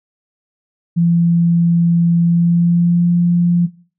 sine tone with pitch glide, 170 to 173.57 Hz, F3 to F3, -46 to -10 cents, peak -10 dBFS, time 0.96-3.67 s, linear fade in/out 20 ms, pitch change +36 cents, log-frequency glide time 2.21-3.1 s, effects noise-tail reverb RT60 0.4 s tail -18 dB re dry

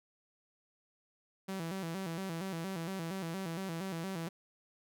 sawtooth tone with vibrato, 178 Hz, F3, 33 cents sharp, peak -33 dBFS, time 1.48-4.29 s, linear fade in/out 10 ms, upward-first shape square, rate 4.3 Hz, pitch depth 130 cents each way, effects none

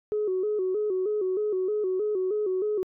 sine tone with vibrato, 396.8 Hz, G4, 21 cents sharp, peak -23 dBFS, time 0.12-2.83 s, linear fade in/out 0 ms, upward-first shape square, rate 3.2 Hz, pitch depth 110 cents each way, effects tanh soft clip ceiling -19 dBFS

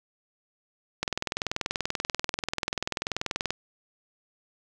click train, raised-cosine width 0.2 ms, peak -10 dBFS, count 52, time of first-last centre 1.03-3.506 s, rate 20.6 Hz, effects none

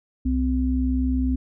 sine tone pair together, 64.5 / 257.3 Hz, C2 / C4, -24 / -29 cents, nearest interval 2 octaves, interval 2395 cents, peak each -22 dBFS, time 0.25-1.36 s, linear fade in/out 10 ms, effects none

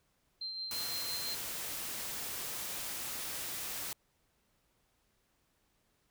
sine tone with tremolo, 4141 Hz, C8, 19 cents flat, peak -36 dBFS, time 0.41-1.35 s, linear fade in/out 5 ms, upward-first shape triangle, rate 5.9 Hz, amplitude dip 40%
white noise, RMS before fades -40 dBFS, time 0.71-3.93 s, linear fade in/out 2 ms
effects pink hiss -75 dBFS RMS until 6.1 s

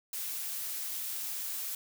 blue noise, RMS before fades -37 dBFS, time 0.13-1.75 s, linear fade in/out 2 ms, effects none

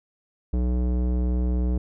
square tone with low-pass filter, 61.5 Hz, B1, 7 cents flat, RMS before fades -23 dBFS, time 0.53-1.78 s, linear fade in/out 5 ms, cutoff 410 Hz, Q 0.94, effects none

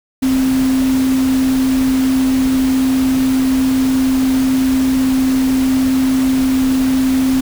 sine tone in noise, 262 Hz, C4, 2 cents sharp, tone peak -11 dBFS, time 0.22-7.41 s, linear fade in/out 10 ms, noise pink, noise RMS -26 dBFS, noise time 0.22-7.41 s, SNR +12 dB, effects none

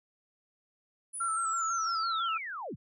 sine linear sweep, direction down, 10080 to 55.4 Hz, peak -36 dBFS, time 1.13-2.76 s, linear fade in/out 20 ms
sine tone with vibrato, 1339 Hz, E6, 27 cents sharp, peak -29 dBFS, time 1.2-2.38 s, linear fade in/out 10 ms, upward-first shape square, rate 6 Hz, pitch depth 31 cents each way
effects none

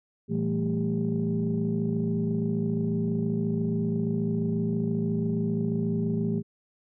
sine tone cluster, 113.9 / 167.2 / 195.7 / 221.8 / 398.7 Hz, A#2 / E3 / G3 / A3 / G4, -40 / +25 / -3 / +14 / +29 cents, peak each -32 / -28 / -35 / -28 / -32 dBFS, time 0.28-6.43 s, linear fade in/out 50 ms, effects tanh soft clip ceiling -16 dBFS

